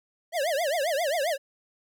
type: tone with vibrato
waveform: square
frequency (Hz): 617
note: D#5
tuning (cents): -15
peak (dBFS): -25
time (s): 0.32-1.38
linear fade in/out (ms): 50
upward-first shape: triangle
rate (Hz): 7.5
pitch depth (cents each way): 290
effects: none